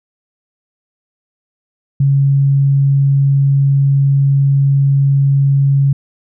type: tone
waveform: sine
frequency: 138.59 Hz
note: C#3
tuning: in tune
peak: -8 dBFS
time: 2-5.93 s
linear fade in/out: 5 ms
effects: none